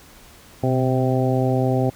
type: harmonic tone with a mistuned harmonic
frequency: 130 Hz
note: C3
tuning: 11 cents flat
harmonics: 1 / 2 / 3 / 4 / 5 / 6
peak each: -20 / -23 / -25 / -26 / -27 / -28 dBFS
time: 0.63-1.9 s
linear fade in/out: 5 ms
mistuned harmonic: 1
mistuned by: -54 cents
effects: pink hiss -47 dBFS RMS until 1.95 s